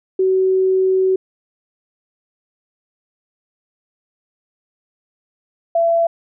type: tone pair in turn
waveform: sine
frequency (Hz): 377.1 / 671.9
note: F#4 / E5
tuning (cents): +33 / +33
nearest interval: minor seventh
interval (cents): 1000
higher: second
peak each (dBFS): -12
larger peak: neither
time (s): 0.19-1.16 / 5.75-6.07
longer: first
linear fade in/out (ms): 5
effects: none